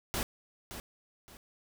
pink noise with echo, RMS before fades -33 dBFS, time 0.14-0.23 s, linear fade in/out 0 ms, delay 570 ms, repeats 2, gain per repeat -10 dB, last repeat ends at 1.37 s, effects none

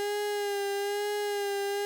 35% pulse tone with vibrato, 406.8 Hz, G#4, 36 cents flat, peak -27 dBFS, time 0-1.85 s, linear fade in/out 0 ms, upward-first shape sine, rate 1.1 Hz, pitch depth 31 cents each way, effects none

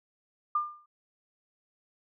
sine tone with exponential decay, 1200 Hz, D6, 37 cents sharp, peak -22 dBFS, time 0.55-0.86 s, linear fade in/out 5 ms, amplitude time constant 66 ms, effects none

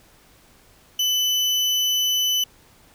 35% pulse tone, 3000 Hz, F#7, 23 cents sharp, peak -17 dBFS, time 0.99-2.44 s, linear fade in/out 5 ms, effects pink hiss -54 dBFS RMS until 2.94 s

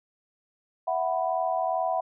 sine chord, E suspended second, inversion none, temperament just, 659.3 / 741.7 / 988.9 Hz, E5 / F#5 / B5, 0 / +4 / +2 cents, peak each -28 / -27 / -32 dBFS, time 0.87-2.01 s, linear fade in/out 10 ms, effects none

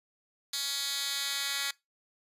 10% pulse tone with high-pass filter sweep, 279.2 Hz, C#4, 13 cents sharp, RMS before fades -33 dBFS, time 0.53-1.71 s, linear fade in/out 5 ms, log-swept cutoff 4000 to 2600 Hz, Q 1.6, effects noise-tail reverb RT60 0.2 s tail -22 dB re dry + resampled to 32000 Hz

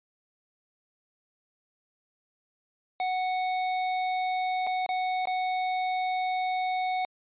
square tone with dropouts, 740 Hz, F#5, in tune, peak -27 dBFS, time 3-7.05 s, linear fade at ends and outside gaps 1 ms, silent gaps 4.667-4.671 / 4.863-4.89 / 5.255-5.272 s, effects resampled to 8000 Hz

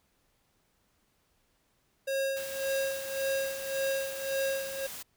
square tone with tremolo, 542 Hz, C#5, 39 cents flat, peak -28 dBFS, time 2.07-4.87 s, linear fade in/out 10 ms, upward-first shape sine, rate 1.8 Hz, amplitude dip 70%
white noise, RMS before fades -42 dBFS, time 2.36-5.03 s, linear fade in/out 10 ms
effects pink hiss -72 dBFS RMS until 5.16 s

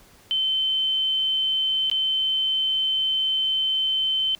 sine tone with dropouts, 3078 Hz, G7, 32 cents flat, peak -20 dBFS, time 0.31-4.35 s, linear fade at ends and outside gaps 0 ms, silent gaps 1.899-1.914 s, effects pink hiss -53 dBFS RMS until 4.39 s

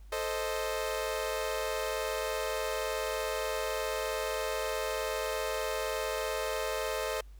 sawtooth chord, A diminished, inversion none, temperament equal, 440 / 523.3 / 622.3 Hz, A4 / C5 / Eb5, 0 / 0 / 0 cents, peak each -32 dBFS, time 0.12-7.21 s, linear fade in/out 5 ms, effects added 50 Hz sine -47 dBFS peak until 7.39 s + pink hiss -67 dBFS RMS until 7.39 s

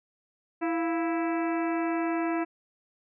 harmonic tone with a mistuned harmonic, 329.6 Hz, E4, in tune, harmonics 1 / 2 / 3 / 4 / 5 / 6 / 7 / 8, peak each -27 / -33 / -37 / -39 / -41 / -43 / -44 / -45 dBFS, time 0.61-2.45 s, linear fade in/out 20 ms, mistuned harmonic 2, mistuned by +83 cents, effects none

